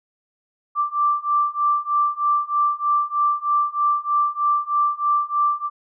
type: beating tone pair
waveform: sine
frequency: 1173 / 1176.2 Hz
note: D6 / D6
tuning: -2 / +2 cents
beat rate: 3.2 Hz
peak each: -21 / -20 dBFS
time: 0.75-5.7 s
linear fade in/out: 50 ms
effects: none